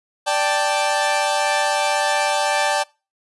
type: chord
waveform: sawtooth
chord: D suspended fourth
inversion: none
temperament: equal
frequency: 587.3 / 784 / 880 Hz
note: D5 / G5 / A5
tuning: 0 / 0 / 0 cents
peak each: -18 dBFS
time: 0.26-2.84 s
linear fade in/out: 20 ms
effects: noise-tail reverb RT60 0.3 s tail -24 dB re dry + resampled to 24000 Hz